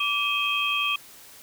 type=tone cluster; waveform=sine; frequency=1160 / 2527 / 2638 / 3214 Hz; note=D6 / D#7 / E7 / G7; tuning=-22 / +26 / +1 / +43 cents; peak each=-29 / -26 / -33 / -27 dBFS; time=0-0.96 s; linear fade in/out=5 ms; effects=white hiss -48 dBFS RMS until 1.42 s

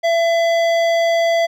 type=tone with hard clipping; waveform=triangle; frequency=671 Hz; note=E5; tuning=31 cents sharp; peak=-15 dBFS; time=0.03-1.47 s; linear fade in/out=20 ms; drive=17 dB; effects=none

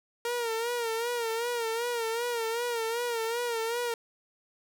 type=tone with vibrato; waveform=sawtooth; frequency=466.2 Hz; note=A#4; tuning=in tune; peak=-25 dBFS; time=0.25-3.94 s; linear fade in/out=2 ms; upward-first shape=sine; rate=2.6 Hz; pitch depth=71 cents each way; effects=none

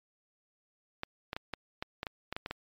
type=clicks; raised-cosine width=0.3 ms; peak=-19 dBFS; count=11; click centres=1.034 / 1.331 / 1.365 / 1.537 / 1.825 / 2.031 / 2.068 / 2.326 / 2.365 / 2.461 / 2.51 s; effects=MP3 96 kbps

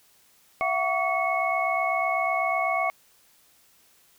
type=tone cluster; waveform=sine; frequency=672 / 740 / 1132 / 2196 Hz; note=E5 / F#5 / C#6 / C#7; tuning=+33 / 0 / +36 / -17 cents; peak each=-28 dBFS; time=0.61-2.9 s; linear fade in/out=0 ms; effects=white hiss -60 dBFS RMS until 4.18 s

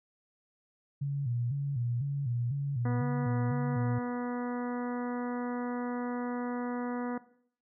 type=tone with vibrato; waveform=sine; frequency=130 Hz; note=C3; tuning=11 cents flat; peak=-29 dBFS; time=1.01-3.99 s; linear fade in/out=10 ms; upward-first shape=square; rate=2 Hz; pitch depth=140 cents each way
type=harmonic tone; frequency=244.4 Hz; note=B3; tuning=18 cents flat; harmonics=1 / 2 / 3 / 4 / 5 / 6 / 7 / 8; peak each=-33 / -39 / -43 / -45 / -47 / -49 / -50 / -51 dBFS; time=2.85-7.18 s; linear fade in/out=5 ms
effects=noise-tail reverb RT60 0.6 s tail -17 dB re dry

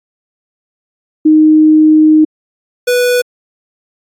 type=tone pair in turn; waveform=sine / square; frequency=310 / 492.1 Hz; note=D#4 / B4; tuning=-6 / -6 cents; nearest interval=minor sixth; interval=800 cents; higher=second; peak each=-3 / -9 dBFS; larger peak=first; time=1.25-2.25 / 2.87-3.22 s; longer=first; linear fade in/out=10 ms; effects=AAC 64 kbps

